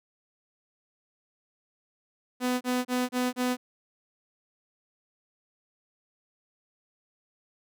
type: tone bursts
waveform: sawtooth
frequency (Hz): 250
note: B3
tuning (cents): +21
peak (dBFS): -21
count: 5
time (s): 2.4-3.57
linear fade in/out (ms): 50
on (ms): 210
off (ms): 30
effects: none